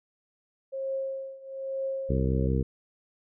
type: tone with tremolo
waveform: sine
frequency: 537 Hz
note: C5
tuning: 45 cents sharp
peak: -27 dBFS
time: 0.72-2.48 s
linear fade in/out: 20 ms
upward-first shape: triangle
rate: 1.1 Hz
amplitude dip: 90%
type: harmonic tone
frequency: 65.41 Hz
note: C2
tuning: in tune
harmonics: 1 / 2 / 3 / 4 / 5 / 6 / 7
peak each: -27 / -28 / -31 / -35 / -37 / -36 / -34 dBFS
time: 2.09-2.63 s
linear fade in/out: 10 ms
effects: none